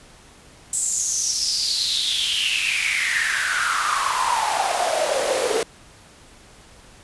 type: noise with high-pass filter sweep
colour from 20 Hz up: pink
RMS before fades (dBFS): -22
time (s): 0.73-5.63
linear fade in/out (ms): 2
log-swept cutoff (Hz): 8000 to 430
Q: 7.5
effects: pink hiss -48 dBFS RMS until 7.03 s + resampled to 24000 Hz